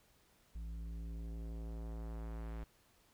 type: tone with low-pass filter sweep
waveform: square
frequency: 55.8 Hz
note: A1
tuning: 25 cents sharp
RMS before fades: -44 dBFS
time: 0.55-2.64 s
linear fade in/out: 5 ms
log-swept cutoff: 130 to 2300 Hz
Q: 0.77
effects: pink hiss -70 dBFS RMS until 3.13 s